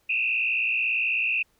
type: tone with frequency modulation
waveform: sine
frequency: 2600 Hz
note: E7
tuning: 24 cents flat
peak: -22 dBFS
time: 0.09-1.43 s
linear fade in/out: 10 ms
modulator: 58.2 Hz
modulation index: 2.5
effects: pink hiss -67 dBFS RMS until 1.59 s